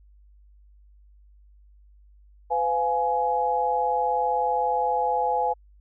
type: chord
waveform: sine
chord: F diminished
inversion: second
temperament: just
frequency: 502.9 / 698.5 / 838.1 Hz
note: Cb5 / F5 / Ab5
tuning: +31 / 0 / +16 cents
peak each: -27 / -28 / -23 dBFS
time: 2.5-5.54 s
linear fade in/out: 20 ms
effects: added 50 Hz sine -51 dBFS peak until 5.8 s